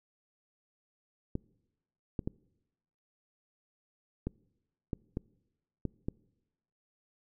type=clicks; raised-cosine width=3 ms; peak=-20 dBFS; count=8; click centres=1.354 / 2.192 / 2.275 / 4.27 / 4.932 / 5.171 / 5.853 / 6.085 s; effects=noise-tail reverb RT60 1.0 s tail -25 dB re dry